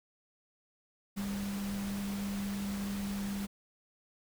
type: tone in noise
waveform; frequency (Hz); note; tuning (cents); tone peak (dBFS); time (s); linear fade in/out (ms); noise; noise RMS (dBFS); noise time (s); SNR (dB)
sine; 199.8; G3; +33; -34; 1.16-3.47; 20; pink; -44; 1.16-3.47; +7
effects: none